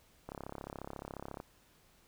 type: click train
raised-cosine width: 1 ms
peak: -28 dBFS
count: 39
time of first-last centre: 0.29-1.401 s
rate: 34.2 Hz
effects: pink hiss -66 dBFS RMS until 2.07 s